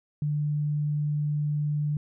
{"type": "tone", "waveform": "sine", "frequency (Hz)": 148.4, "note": "D3", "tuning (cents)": 18, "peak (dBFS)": -24, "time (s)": [0.22, 1.97], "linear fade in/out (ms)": 2, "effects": []}